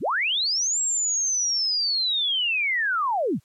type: linear two-way sweep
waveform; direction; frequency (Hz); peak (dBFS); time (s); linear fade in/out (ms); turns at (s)
sine; up then down; 87.31 to 7640 to 87.31; -21; 0-3.4; 50; 0.81
effects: white hiss -66 dBFS RMS until 3.44 s + low-pass 12000 Hz 12 dB/octave